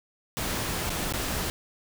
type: noise with dropouts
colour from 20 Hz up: pink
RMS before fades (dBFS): -30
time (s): 0.37-1.5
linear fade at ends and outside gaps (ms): 0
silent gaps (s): 0.895-0.902 / 1.124-1.137
effects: none